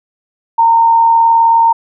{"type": "tone with amplitude modulation", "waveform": "sine", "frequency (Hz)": 918, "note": "A#5", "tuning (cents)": -27, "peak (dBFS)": -4, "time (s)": [0.58, 1.73], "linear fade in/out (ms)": 10, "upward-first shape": "sine", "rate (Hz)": 79.1, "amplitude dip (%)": 30, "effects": []}